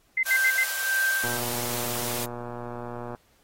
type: tone bursts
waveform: sine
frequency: 2066 Hz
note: C7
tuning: 22 cents flat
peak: -20 dBFS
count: 4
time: 0.17-0.639 s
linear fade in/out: 5 ms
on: 61 ms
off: 75 ms
type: high-pass noise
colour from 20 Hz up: white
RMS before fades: -32 dBFS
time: 0.25-2.26 s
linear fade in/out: 20 ms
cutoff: 520 Hz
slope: 48 dB/octave
type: tone with tremolo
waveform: sine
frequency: 1568 Hz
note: G6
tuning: in tune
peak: -21 dBFS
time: 0.25-1.4 s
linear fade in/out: 50 ms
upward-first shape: sine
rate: 1.6 Hz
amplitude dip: 70%
type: click train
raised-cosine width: 1 ms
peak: -22 dBFS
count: 230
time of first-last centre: 1.24-3.148 s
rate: 120 Hz
effects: pink hiss -64 dBFS RMS until 3.43 s + AAC 48 kbps